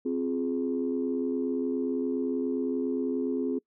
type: chord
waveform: sine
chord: F minor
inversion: second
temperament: just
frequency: 261.9 / 349.2 / 419.1 Hz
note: C4 / F4 / Ab4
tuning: +2 / 0 / +16 cents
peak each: -28 / -33 / -31 dBFS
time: 0.05-3.59 s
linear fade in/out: 10 ms
effects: noise-tail reverb RT60 0.1 s tail -25 dB re dry + tanh soft clip ceiling -18 dBFS